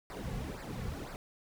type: noise with flanger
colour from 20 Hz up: brown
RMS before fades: -40 dBFS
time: 0.1-1.16 s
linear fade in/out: 0 ms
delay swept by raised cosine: 0.3 to 3.3 ms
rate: 2 Hz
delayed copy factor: -0.8
effects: none